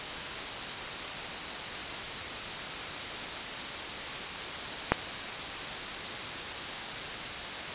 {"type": "click", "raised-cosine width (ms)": 0.5, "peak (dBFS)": -5, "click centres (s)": 4.92, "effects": ["white hiss -35 dBFS RMS until 7.74 s", "resampled to 8000 Hz"]}